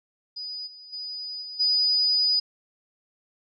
sine tone with level steps, 4955 Hz, D#8, 8 cents flat, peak -32 / -43 / -32 / -35 / -19 dBFS, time 0.36-2.4 s, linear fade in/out 10 ms, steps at 0.66 / 0.92 / 1.41 / 1.59 s, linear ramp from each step 20 ms, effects none

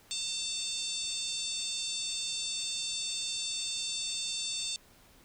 harmonic tone, 898 Hz, A5, 35 cents sharp, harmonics 3 / 4 / 5 / 6 / 7 / 8 / 9, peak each -45 / -37 / -39 / -45 / -44 / -42 / -40 dBFS, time 0.11-4.76 s, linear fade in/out 0 ms, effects pink hiss -60 dBFS RMS until 5.24 s

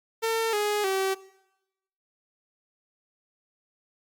sawtooth tone with pitch steps, 451.6 / 416.5 / 384.2 Hz, A4 / G#4 / G4, +45 / +5 / -35 cents, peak -20 dBFS, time 0.22-1.15 s, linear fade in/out 20 ms, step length 310 ms, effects noise-tail reverb RT60 0.9 s tail -20 dB re dry + Opus 48 kbps

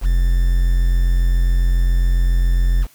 triangle tone with quantisation, 43.65 Hz, F1, in tune, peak -10 dBFS, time 0.01-2.87 s, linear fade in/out 50 ms, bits 6, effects white hiss -51 dBFS RMS until 2.94 s

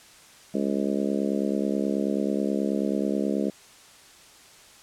harmonic tone, 69.3 Hz, C#2, in tune, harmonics 3 / 4 / 5 / 6 / 7 / 8 / 9, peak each -27 / -29 / -31 / -33 / -34 / -35 / -36 dBFS, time 0.54-3.5 s, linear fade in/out 5 ms, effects white hiss -51 dBFS RMS until 4.82 s + low-pass 9000 Hz 12 dB/octave

